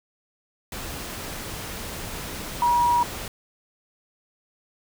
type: tone in noise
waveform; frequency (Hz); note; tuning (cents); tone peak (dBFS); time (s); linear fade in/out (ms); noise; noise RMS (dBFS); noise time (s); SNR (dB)
sine; 959; A#5; +49; -17; 2.62-3.03; 2; pink; -34; 0.72-3.28; +14
effects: none